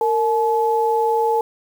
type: tone pair together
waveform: sine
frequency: 459.2 / 858.1 Hz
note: A#4 / A5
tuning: -26 / -44 cents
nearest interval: major seventh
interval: 1082 cents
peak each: -18 dBFS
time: 0.01-1.41 s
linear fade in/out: 2 ms
effects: 7-bit